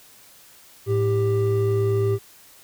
triangle tone pair together, 108.7 / 394.6 Hz, A2 / G4, -21 / +11 cents, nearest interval octave + minor seventh, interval 2232 cents, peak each -19 dBFS, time 0.86-2.19 s, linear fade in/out 50 ms, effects white hiss -50 dBFS RMS until 2.63 s

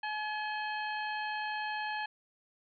harmonic tone with a mistuned harmonic, 851 Hz, G#5, 42 cents sharp, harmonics 1 / 2 / 3 / 4 / 5, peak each -36 / -38 / -43 / -47 / -49 dBFS, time 0.03-2.06 s, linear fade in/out 5 ms, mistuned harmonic 4, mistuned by -130 cents, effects none

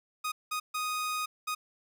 sawtooth tone bursts at uneven times, 1244.5 Hz, D#6, in tune, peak -27 dBFS, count 4, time 0.24-0.32 / 0.51-0.6 / 0.74-1.26 / 1.47-1.55 s, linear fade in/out 10 ms, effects none

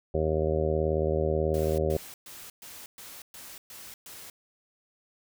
harmonic tone, 78.4 Hz, D#2, 14 cents sharp, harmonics 1 / 2 / 3 / 4 / 5 / 6 / 7 / 8 / 9, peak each -30 / -33 / -39 / -38 / -29 / -33 / -30 / -39 / -40 dBFS, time 0.14-1.97 s, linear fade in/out 5 ms
white noise bursts, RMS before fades -45 dBFS, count 8, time 1.54-4.3 s, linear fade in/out 2 ms, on 240 ms, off 120 ms
effects none

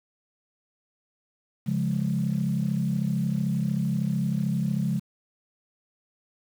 sine chord, Db major, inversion none, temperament equal, 138.59 / 174.61 / 207.7 Hz, Db3 / F3 / Ab3, 0 / 0 / 0 cents, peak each -27 dBFS, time 1.66-5 s, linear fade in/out 20 ms, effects tanh soft clip ceiling -15 dBFS + 8-bit

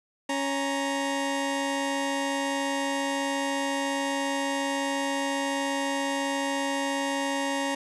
20% pulse tone pair together, 277 / 932.3 Hz, C#4 / A#5, -1 / 0 cents, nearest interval octave + major sixth, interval 2101 cents, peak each -23 / -26 dBFS, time 0.29-7.75 s, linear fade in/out 5 ms, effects resampled to 24000 Hz + 9-bit

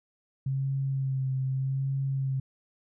sine tone with vibrato, 134 Hz, C3, 42 cents sharp, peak -26 dBFS, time 0.46-2.4 s, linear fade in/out 5 ms, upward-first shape sine, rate 0.82 Hz, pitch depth 28 cents each way, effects none

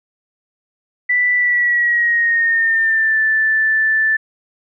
sine tone with pitch glide, 1975.5 to 1760 Hz, B6 to A6, 0 to 0 cents, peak -12 dBFS, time 1.09-4.17 s, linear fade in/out 10 ms, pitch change -200 cents, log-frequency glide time 1.35-3.19 s, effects none

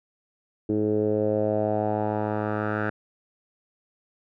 10% pulse tone with low-pass filter sweep, 106.3 Hz, G#2, 41 cents sharp, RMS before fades -25 dBFS, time 0.69-2.9 s, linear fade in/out 5 ms, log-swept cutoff 360 to 1500 Hz, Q 3.6, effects none

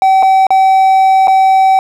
triangle tone with dropouts, 766 Hz, G5, 40 cents flat, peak -3 dBFS, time 0.02-1.79 s, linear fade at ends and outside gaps 1 ms, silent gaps 0.226-0.23 / 0.468-0.505 / 1.273-1.28 s, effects none

